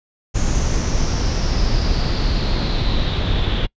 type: noise with low-pass filter sweep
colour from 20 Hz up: brown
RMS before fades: -18 dBFS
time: 0.34-3.67 s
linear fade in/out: 20 ms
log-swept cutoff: 6700 to 3400 Hz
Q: 6.3
effects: noise-tail reverb RT60 0.1 s tail -25 dB re dry + resampled to 16000 Hz